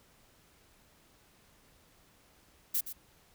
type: noise with echo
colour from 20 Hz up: violet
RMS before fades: -30 dBFS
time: 2.74-2.81 s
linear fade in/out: 10 ms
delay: 120 ms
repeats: 1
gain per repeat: -11 dB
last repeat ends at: 2.93 s
effects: pink hiss -64 dBFS RMS until 3.34 s